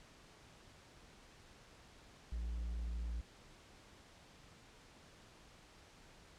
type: tone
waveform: triangle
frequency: 57.7 Hz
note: A#1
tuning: 17 cents flat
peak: -36 dBFS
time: 2.32-3.21 s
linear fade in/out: 5 ms
effects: pink hiss -61 dBFS RMS until 6.38 s + low-pass 7000 Hz 12 dB/octave